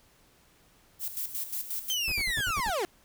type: noise with tremolo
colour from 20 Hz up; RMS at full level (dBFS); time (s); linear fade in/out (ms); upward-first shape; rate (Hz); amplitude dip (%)
violet; -33; 0.99-1.96; 50; square; 5.6; 65
type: linear sweep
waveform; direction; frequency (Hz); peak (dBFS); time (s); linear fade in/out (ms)
30% pulse; down; 3159 to 329.6; -25; 1.9-2.85; 0
type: noise bursts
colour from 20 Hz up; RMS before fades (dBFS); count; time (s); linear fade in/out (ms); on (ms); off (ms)
brown; -36; 7; 2.08-2.7; 0; 38; 59
effects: pink hiss -62 dBFS RMS until 3.04 s